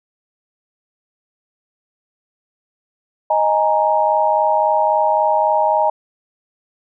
sine chord, D# suspended fourth, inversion none, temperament just, 622.3 / 829.7 / 933.4 Hz, D#5 / G#5 / A#5, 0 / -2 / +2 cents, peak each -17 dBFS, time 3.3-5.9 s, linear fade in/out 5 ms, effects none

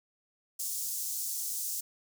pink high-pass noise, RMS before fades -35 dBFS, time 0.59-1.81 s, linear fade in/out 10 ms, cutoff 6100 Hz, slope 24 dB/octave, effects none

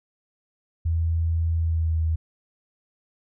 sine tone with pitch glide, 82.41 to 80.39 Hz, E2 to E2, 0 to -43 cents, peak -20 dBFS, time 0.85-2.16 s, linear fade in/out 10 ms, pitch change -43 cents, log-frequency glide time 1.56-2 s, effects none

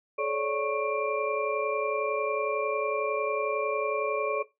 sine tone cluster, 430.6 / 548 / 579 / 1100 / 2376 Hz, A4 / C#5 / D5 / C#6 / D7, -37 / -20 / -25 / -14 / +20 cents, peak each -31 / -33 / -31 / -33 / -35 dBFS, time 0.18-4.43 s, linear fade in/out 10 ms, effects noise-tail reverb RT60 0.2 s tail -17 dB re dry

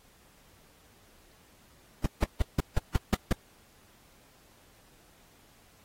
brown noise bursts, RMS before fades -22 dBFS, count 8, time 2.04-3.328 s, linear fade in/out 5 ms, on 21 ms, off 160 ms, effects pink hiss -61 dBFS RMS until 5.84 s + AAC 48 kbps

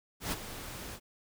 pink noise with ADSR envelope, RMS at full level -32 dBFS, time 0.2-1 s, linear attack 120 ms, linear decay 28 ms, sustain -11 dB, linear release 60 ms, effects none

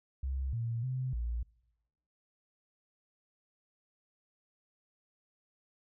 sine tone with pitch steps, 66.5 / 116 / 129 / 58.4 Hz, C2 / A#2 / C3 / A#1, +29 / -8 / -24 / +4 cents, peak -32 dBFS, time 0.23-1.43 s, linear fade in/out 5 ms, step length 300 ms, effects noise-tail reverb RT60 1.0 s tail -25 dB re dry

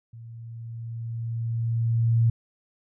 sine tone with level ramp, 115.3 Hz, A#2, 19 cents flat, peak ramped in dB -40 to -16 dBFS, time 0.13-2.3 s, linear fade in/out 5 ms, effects none

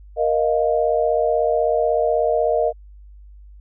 sine chord, Bb suspended fourth, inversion none, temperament equal with one note detuned, 468.3 / 622.3 / 698.5 Hz, Bb4 / Eb5 / F5, +8 / 0 / 0 cents, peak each -20 / -19 / -22 dBFS, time 0.16-2.73 s, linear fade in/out 50 ms, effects added 50 Hz sine -40 dBFS peak until 3.6 s

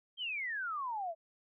sine exponential sweep, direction down, 3222 to 632 Hz, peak -35 dBFS, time 0.17-1.15 s, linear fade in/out 50 ms, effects none

